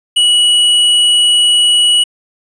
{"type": "tone with hard clipping", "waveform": "sine", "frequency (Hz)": 2930, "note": "F#7", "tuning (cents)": -18, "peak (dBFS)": -8, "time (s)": [0.16, 2.04], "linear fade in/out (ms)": 10, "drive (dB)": 13, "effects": ["resampled to 22050 Hz"]}